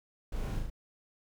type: noise with echo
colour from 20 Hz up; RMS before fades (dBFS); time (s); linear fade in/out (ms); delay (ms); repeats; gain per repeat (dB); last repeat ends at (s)
brown; -37; 0.32-0.59; 5; 37; 3; -2; 0.701
effects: none